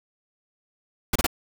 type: noise bursts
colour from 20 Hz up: pink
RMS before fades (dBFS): -21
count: 3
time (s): 1.13-1.266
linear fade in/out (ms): 5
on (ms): 26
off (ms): 29
effects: none